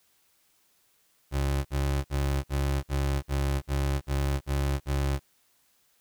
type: tone bursts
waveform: 30% pulse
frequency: 69.3 Hz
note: C#2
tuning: in tune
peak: -22 dBFS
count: 10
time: 1.31-5.196 s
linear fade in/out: 50 ms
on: 340 ms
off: 54 ms
effects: white hiss -67 dBFS RMS until 6 s